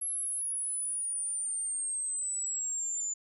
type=exponential sweep; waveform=sine; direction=down; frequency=11175 to 7040 Hz; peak=-31 dBFS; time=0.01-3.14 s; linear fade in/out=10 ms; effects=none